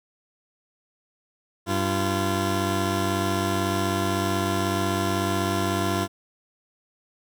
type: tone pair together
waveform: 15% pulse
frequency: 96.1 / 342.5 Hz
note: G2 / F4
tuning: -34 / -34 cents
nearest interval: octave + minor seventh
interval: 2200 cents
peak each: -19 dBFS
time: 1.66-6.08 s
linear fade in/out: 50 ms
effects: none